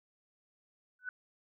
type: tone with exponential growth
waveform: sine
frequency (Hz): 1494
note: F#6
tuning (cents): +16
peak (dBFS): -32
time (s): 0.99-1.09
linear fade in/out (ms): 2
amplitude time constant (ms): 20
effects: none